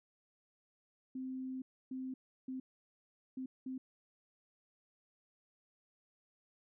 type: tone bursts at uneven times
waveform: sine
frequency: 260 Hz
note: C4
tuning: 11 cents flat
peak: -39 dBFS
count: 5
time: 1.15-1.62 / 1.91-2.14 / 2.48-2.6 / 3.37-3.46 / 3.66-3.78 s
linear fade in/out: 5 ms
effects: none